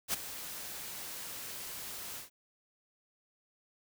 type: noise with ADSR envelope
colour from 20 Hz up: white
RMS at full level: -30 dBFS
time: 0.08-2.3 s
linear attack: 54 ms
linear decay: 15 ms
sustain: -13 dB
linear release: 130 ms
effects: none